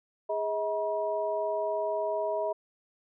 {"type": "tone cluster", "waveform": "sine", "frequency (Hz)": [414.1, 638, 961], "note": ["G#4", "D#5", "B5"], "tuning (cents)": [-5, 43, -48], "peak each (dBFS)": [-34, -29, -35], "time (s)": [0.29, 2.53], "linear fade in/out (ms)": 10, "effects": []}